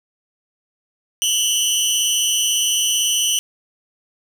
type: tone with amplitude modulation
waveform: 20% pulse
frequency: 2993 Hz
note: F#7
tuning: 19 cents sharp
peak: -7 dBFS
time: 1.22-3.39 s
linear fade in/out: 0 ms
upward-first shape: sine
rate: 218 Hz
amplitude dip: 85%
effects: none